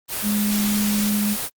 sine tone in noise, 207.7 Hz, G#3, in tune, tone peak -19 dBFS, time 0.22-1.37 s, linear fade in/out 50 ms, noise white, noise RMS -26 dBFS, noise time 0.08-1.5 s, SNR +4 dB, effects Opus 24 kbps

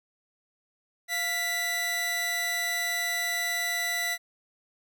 sawtooth tone pair together, 698.5 / 1975.7 Hz, F5 / B6, 0 / 0 cents, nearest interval octave + tritone, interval 1800 cents, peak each -32 / -24 dBFS, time 1.08-4.18 s, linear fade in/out 50 ms, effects none

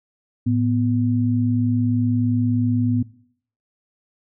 sine tone pair together, 109.98 / 246.9 Hz, A2 / B3, 0 / 0 cents, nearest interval octave + major second, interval 1400 cents, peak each -19 dBFS, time 0.46-3.03 s, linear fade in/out 10 ms, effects noise-tail reverb RT60 0.6 s tail -20 dB re dry

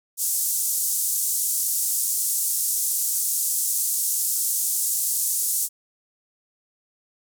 pink band-pass noise, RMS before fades -24 dBFS, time 0.17-5.69 s, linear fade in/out 50 ms, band 7100 to 15000 Hz, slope 24 dB/octave, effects none

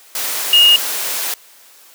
sine tone in noise, 2856 Hz, F7, 38 cents sharp, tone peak -6 dBFS, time 0.53-0.76 s, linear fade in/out 2 ms, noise white, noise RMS -21 dBFS, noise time 0.15-1.34 s, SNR +12 dB, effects white hiss -45 dBFS RMS until 1.94 s + high-pass 400 Hz 12 dB/octave

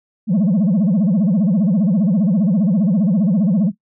sine tone with vibrato, 193.3 Hz, G3, 24 cents flat, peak -9 dBFS, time 0.27-3.72 s, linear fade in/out 50 ms, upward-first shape sine, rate 15 Hz, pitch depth 260 cents each way, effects noise-tail reverb RT60 0.1 s tail -17 dB re dry + tanh soft clip ceiling -11 dBFS

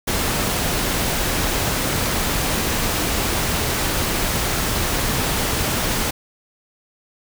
pink noise, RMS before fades -21 dBFS, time 0.07-6.11 s, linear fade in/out 10 ms, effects none

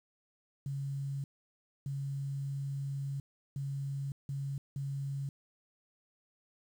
sine tone bursts at uneven times, 138.59 Hz, C#3, in tune, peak -34 dBFS, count 5, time 0.66-1.24 / 1.86-3.2 / 3.56-4.12 / 4.29-4.58 / 4.76-5.29 s, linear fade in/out 2 ms, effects 10-bit

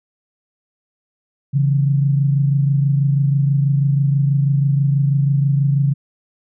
sine tone pair together, 138.3 / 164.47 Hz, C#3 / E3, -4 / -4 cents, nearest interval minor third, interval 300 cents, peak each -13 / -22 dBFS, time 1.53-5.94 s, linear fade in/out 20 ms, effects none

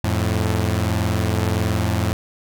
sawtooth tone pair together, 87.31 / 108.87 Hz, F2 / A2, 0 / -18 cents, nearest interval major third, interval 382 cents, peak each -17 dBFS, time 0.04-2.13 s, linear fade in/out 0 ms, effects none

